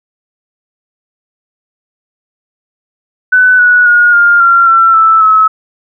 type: tone with pitch steps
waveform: sine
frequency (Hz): 1500 / 1468.3 / 1437.2 / 1406.8 / 1377.1 / 1348 / 1319.5 / 1291.6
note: F#6 / F#6 / F6 / F6 / F6 / E6 / E6 / E6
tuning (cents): +23 / -14 / +49 / +12 / -25 / +38 / +1 / -36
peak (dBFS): -3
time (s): 3.32-5.48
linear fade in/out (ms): 10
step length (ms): 270
effects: none